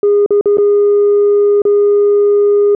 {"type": "tone with dropouts", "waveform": "sine", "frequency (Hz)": 409.3, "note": "G#4", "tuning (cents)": -25, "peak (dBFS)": -5, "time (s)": [0.03, 2.75], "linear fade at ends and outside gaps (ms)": 2, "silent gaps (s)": [[0.262, 0.306], [0.411, 0.457], [0.572, 0.583], [1.619, 1.652]], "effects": ["tanh soft clip ceiling -4 dBFS"]}